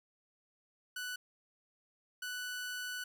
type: tone bursts at uneven times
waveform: sawtooth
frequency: 1486 Hz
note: F#6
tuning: 7 cents sharp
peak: -35 dBFS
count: 2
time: 0.96-1.16 / 2.22-3.04 s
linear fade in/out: 5 ms
effects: none